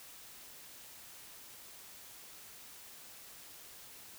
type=silence; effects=white hiss -53 dBFS RMS until 4.18 s